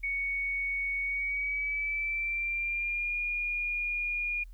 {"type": "tone with pitch glide", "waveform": "sine", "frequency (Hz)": [2228, 2430], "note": ["C#7", "D#7"], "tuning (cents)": [8, -42], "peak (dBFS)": -29, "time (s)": [0.03, 4.44], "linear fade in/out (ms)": 10, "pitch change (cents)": 150, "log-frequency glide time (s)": [1.01, 3.17], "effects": ["added 41 Hz sine -44 dBFS peak until 4.53 s", "white hiss -72 dBFS RMS until 4.53 s"]}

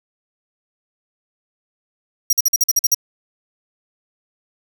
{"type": "tone bursts", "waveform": "sawtooth", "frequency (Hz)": 5700, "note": "F8", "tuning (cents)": 34, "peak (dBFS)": -9, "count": 9, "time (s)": [2.3, 2.946], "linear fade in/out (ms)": 5, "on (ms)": 30, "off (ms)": 47, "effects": []}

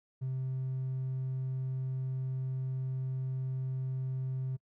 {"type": "tone", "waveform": "triangle", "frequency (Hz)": 130.81, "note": "C3", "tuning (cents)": 0, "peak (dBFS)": -29, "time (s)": [0.21, 4.57], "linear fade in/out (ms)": 20, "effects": ["noise-tail reverb RT60 0.1 s tail -26 dB re dry", "tanh soft clip ceiling -28 dBFS"]}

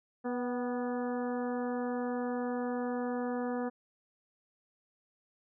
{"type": "harmonic tone with a mistuned harmonic", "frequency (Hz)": 245, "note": "B3", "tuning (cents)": -14, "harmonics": [1, 2, 3, 4, 5, 6, 7], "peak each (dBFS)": [-34, -36, -41, -46, -47, -50, -50], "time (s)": [0.24, 3.7], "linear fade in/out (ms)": 20, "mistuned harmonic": 3, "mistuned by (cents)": 33, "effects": []}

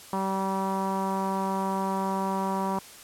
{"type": "tone with low-pass filter", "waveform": "sawtooth", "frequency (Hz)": 192.7, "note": "G3", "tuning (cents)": -29, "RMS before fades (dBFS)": -28, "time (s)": [0.13, 2.79], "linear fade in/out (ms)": 2, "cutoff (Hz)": 1000, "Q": 5.4, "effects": ["white hiss -47 dBFS RMS until 3.03 s", "low-pass 12000 Hz 12 dB/octave"]}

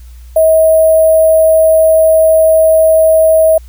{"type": "tone with sample-and-hold", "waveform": "sine", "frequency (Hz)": 638, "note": "D#5", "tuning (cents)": 43, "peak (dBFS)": -4, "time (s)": [0.36, 3.58], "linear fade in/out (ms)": 5, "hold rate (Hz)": 11025, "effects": ["added 60 Hz sine -30 dBFS peak until 3.68 s", "white hiss -48 dBFS RMS until 3.68 s"]}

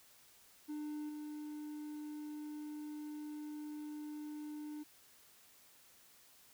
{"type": "tone with level steps", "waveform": "triangle", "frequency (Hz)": 300, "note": "D4", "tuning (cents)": 37, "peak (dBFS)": [-38, -41], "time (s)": [0.68, 4.84], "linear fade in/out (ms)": 20, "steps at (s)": 1.09, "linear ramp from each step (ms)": 5, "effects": ["white hiss -64 dBFS RMS until 6.53 s"]}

